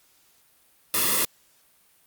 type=noise with comb filter; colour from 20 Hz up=white; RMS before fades=-22 dBFS; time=0.94-1.25 s; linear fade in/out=2 ms; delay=1.3 ms; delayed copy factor=-0.85; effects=white hiss -61 dBFS RMS until 2.06 s + Opus 48 kbps